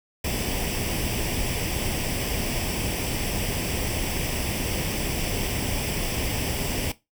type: noise with comb filter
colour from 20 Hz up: pink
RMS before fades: -27 dBFS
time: 0.24-6.92 s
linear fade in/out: 5 ms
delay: 0.37 ms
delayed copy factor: +0.65
effects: noise-tail reverb RT60 0.2 s tail -17 dB re dry